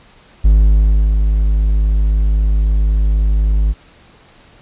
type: tone with ADSR envelope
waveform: triangle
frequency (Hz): 51.91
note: G#1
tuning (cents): 0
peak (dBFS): -3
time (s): 0.44-3.74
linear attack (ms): 13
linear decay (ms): 690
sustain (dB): -5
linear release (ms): 34
effects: pink hiss -46 dBFS RMS until 4.61 s + resampled to 8000 Hz